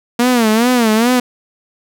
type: tone with vibrato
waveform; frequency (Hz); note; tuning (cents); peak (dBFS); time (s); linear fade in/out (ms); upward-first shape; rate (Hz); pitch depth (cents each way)
sawtooth; 233.1; A#3; 0; -6; 0.19-1.2; 5; sine; 2.4; 140
effects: none